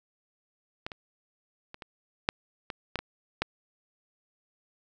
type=clicks; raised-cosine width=0.3 ms; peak=-18 / -24 / -26 / -25 / -7 / -19 / -13 / -18 / -10 dBFS; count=9; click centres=0.865 / 0.918 / 1.744 / 1.822 / 2.289 / 2.702 / 2.957 / 2.99 / 3.42 s; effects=none